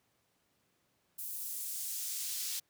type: noise with high-pass filter sweep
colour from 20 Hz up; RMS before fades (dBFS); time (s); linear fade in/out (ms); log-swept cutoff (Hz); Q
pink; -39; 1.18-2.6; 10; 12000 to 4300; 0.81
effects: pink hiss -75 dBFS RMS until 2.69 s + high-pass 100 Hz 12 dB/octave